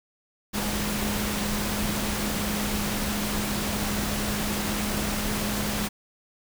sine tone in noise, 207.7 Hz, G#3, in tune, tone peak -30 dBFS, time 0.53-5.89 s, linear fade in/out 20 ms, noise pink, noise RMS -29 dBFS, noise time 0.53-5.89 s, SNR -4 dB, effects none

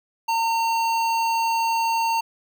square tone with notch filter, 912 Hz, A#5, 38 cents flat, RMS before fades -22 dBFS, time 0.28-2.21 s, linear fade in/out 10 ms, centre 10000 Hz, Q 1.1, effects none

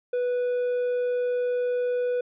triangle tone, 492.6 Hz, B4, 5 cents flat, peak -21 dBFS, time 0.13-2.21 s, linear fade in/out 5 ms, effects resampled to 8000 Hz

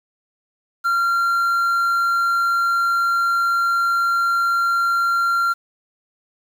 triangle tone with quantisation, 1379 Hz, F6, 22 cents flat, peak -14 dBFS, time 0.84-5.54 s, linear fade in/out 20 ms, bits 7, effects none

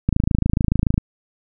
click train, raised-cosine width 5 ms, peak -4 dBFS, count 25, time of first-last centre 0.09-0.979 s, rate 27 Hz, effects none

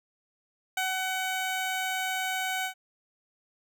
15% pulse tone with ADSR envelope, 752 Hz, F#5, 28 cents sharp, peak -20 dBFS, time 0.77-2.74 s, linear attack 4 ms, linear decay 180 ms, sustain -2 dB, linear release 92 ms, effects none

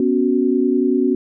sine chord, B suspended second, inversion none, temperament equal, 246.9 / 277.2 / 370 Hz, B3 / C#4 / F#4, 0 / 0 / 0 cents, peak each -18 dBFS, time 0-1.15 s, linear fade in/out 2 ms, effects none

